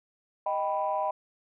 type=chord; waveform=sine; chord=Eb augmented; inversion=none; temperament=equal; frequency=622.3 / 784 / 987.8 Hz; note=Eb5 / G5 / B5; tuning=0 / 0 / 0 cents; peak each=-30 dBFS; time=0.46-1.11 s; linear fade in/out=5 ms; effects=tanh soft clip ceiling -18 dBFS